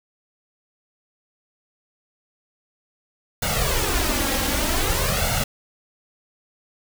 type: noise with flanger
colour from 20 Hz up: pink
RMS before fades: -22 dBFS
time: 3.42-5.44 s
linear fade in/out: 5 ms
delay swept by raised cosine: 1.4 to 3.7 ms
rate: 0.53 Hz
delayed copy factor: +0.75
effects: none